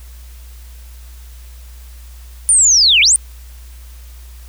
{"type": "linear two-way sweep", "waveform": "sine", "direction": "down then up", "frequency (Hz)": [9397, 2197, 9397], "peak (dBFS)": -7, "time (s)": [2.49, 3.16], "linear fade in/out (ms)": 0, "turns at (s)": 3.01, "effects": ["added 60 Hz sine -33 dBFS peak until 4.48 s", "white hiss -46 dBFS RMS until 4.48 s"]}